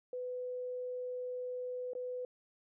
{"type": "tone with dropouts", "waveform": "sine", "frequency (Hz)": 499.6, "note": "B4", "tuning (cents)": 20, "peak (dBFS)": -37, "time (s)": [0.13, 2.25], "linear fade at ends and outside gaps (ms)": 2, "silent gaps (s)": [1.934, 1.951], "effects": []}